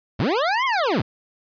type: linear two-way sweep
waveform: 25% pulse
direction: up then down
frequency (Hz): 75 to 1100 to 75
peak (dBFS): -15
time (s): 0.19-1.02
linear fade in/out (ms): 10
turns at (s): 0.65
effects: resampled to 11025 Hz